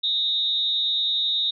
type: tone with amplitude modulation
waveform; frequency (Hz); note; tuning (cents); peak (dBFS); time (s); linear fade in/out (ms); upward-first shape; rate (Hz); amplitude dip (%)
sine; 3729; A#7; 0; -17; 0.03-1.51; 10; sine; 248; 75
effects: none